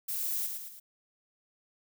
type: noise with echo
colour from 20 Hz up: violet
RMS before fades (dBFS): -34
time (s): 0.08-0.47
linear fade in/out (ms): 10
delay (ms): 110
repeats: 3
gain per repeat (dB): -5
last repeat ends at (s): 0.8
effects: none